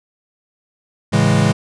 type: chord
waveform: square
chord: A major seventh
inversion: none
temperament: equal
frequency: 110 / 138.59 / 164.81 / 207.7 Hz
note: A2 / C#3 / E3 / G#3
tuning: 0 / 0 / 0 / 0 cents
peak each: -18 dBFS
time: 1.12-1.53 s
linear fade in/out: 20 ms
effects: resampled to 22050 Hz